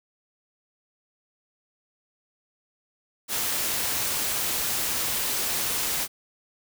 white noise, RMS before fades -27 dBFS, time 3.28-6.08 s, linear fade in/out 50 ms, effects none

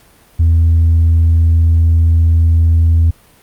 triangle tone with tanh clipping, 82.41 Hz, E2, in tune, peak -7 dBFS, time 0.39-3.11 s, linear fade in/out 10 ms, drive 6 dB, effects pink hiss -47 dBFS RMS until 3.42 s + Opus 48 kbps

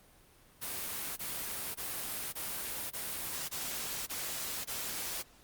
white noise bursts, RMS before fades -38 dBFS, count 8, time 0.61-5.23 s, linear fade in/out 20 ms, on 560 ms, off 20 ms, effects pink hiss -61 dBFS RMS until 5.43 s + Opus 32 kbps

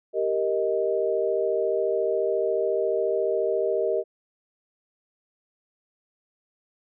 sine chord, Eb major, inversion first, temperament equal with one note detuned, 392 / 466.2 / 626.2 Hz, G4 / Bb4 / Eb5, 0 / 0 / +11 cents, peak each -26 dBFS, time 0.13-4.04 s, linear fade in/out 50 ms, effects none

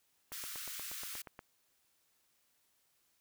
white high-pass noise, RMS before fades -44 dBFS, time 0.32-1.22 s, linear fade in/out 5 ms, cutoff 1200 Hz, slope 48 dB/octave
click train, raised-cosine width 0.5 ms, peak -32 dBFS, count 10, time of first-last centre 0.32-1.391 s, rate 8.4 Hz
effects white hiss -75 dBFS RMS until 3.2 s

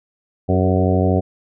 harmonic tone with a mistuned harmonic, 92.5 Hz, F#2, in tune, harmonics 1 / 2 / 3 / 4 / 5 / 6 / 7 / 8, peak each -17 / -20 / -22 / -23 / -24 / -25 / -25 / -26 dBFS, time 0.48-1.21 s, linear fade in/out 20 ms, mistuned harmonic 4, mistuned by +35 cents, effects none

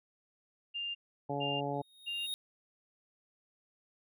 sine tone bursts, 2800 Hz, F7, 4 cents sharp, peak -35 dBFS, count 3, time 0.74-2.27 s, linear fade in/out 20 ms, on 210 ms, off 450 ms
harmonic tone, 141.8 Hz, C#3, 40 cents sharp, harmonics 1 / 2 / 3 / 4 / 5 / 6, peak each -40 / -40 / -40 / -40 / -40 / -40 dBFS, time 1.29-1.82 s, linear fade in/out 10 ms
square tone with exponential growth, 3729 Hz, A#7, in tune, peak -34 dBFS, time 1.74-2.34 s, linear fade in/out 0 ms, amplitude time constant 130 ms
effects none

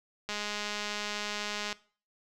click train, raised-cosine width 0.2 ms, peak -18 dBFS, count 300, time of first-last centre 0.29-1.728 s, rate 208 Hz, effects noise-tail reverb RT60 0.4 s tail -19 dB re dry

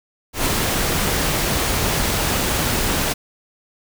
pink noise with ADSR envelope, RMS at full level -18 dBFS, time 0.33-3.14 s, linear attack 130 ms, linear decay 9 ms, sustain -2 dB, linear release 19 ms, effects none

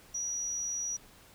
sine tone, 5810 Hz, F#8, 32 cents flat, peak -32 dBFS, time 0.14-0.97 s, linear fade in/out 10 ms, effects pink hiss -57 dBFS RMS until 1.34 s

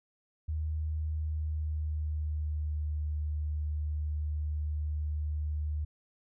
sine tone with pitch glide, 77.6 to 75.52 Hz, D#2 to D2, -4 to +49 cents, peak -30 dBFS, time 0.48-5.85 s, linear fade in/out 10 ms, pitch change -47 cents, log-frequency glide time 1.09-2.94 s, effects none

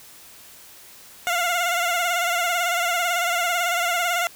15% pulse tone with vibrato, 700 Hz, F5, 4 cents sharp, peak -14 dBFS, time 1.27-4.27 s, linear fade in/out 0 ms, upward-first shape sine, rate 18 Hz, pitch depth 57 cents each way, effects white hiss -46 dBFS RMS until 4.35 s

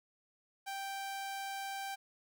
sawtooth tone, 784 Hz, G5, in tune, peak -35 dBFS, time 0.66-1.96 s, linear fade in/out 20 ms, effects 12-bit

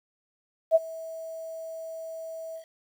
sine tone with ADSR envelope, 650 Hz, E5, 24 cents flat, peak -13 dBFS, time 0.71-2.65 s, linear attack 42 ms, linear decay 31 ms, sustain -22 dB, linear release 92 ms, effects 9-bit

